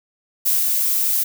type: noise with ADSR envelope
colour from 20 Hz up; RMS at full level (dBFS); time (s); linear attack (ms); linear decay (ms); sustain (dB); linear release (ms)
violet; -17; 0.45-1.24; 17; 180; -2; 12
effects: none